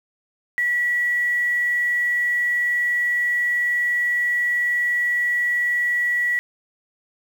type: tone with quantisation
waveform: sine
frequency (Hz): 1941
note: B6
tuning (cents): -31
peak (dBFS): -18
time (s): 0.58-6.39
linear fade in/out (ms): 0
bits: 7
effects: none